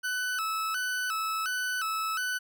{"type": "tone with vibrato", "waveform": "40% pulse", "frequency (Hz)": 1396.9, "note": "F6", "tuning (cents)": 0, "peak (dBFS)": -28, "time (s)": [0.03, 2.39], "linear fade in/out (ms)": 20, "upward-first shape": "square", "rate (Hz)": 1.4, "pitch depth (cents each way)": 120, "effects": []}